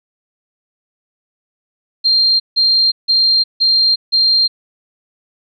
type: tone bursts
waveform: sine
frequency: 4186 Hz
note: C8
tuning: in tune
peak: -9 dBFS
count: 5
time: 2.04-4.48 s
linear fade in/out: 20 ms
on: 360 ms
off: 160 ms
effects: none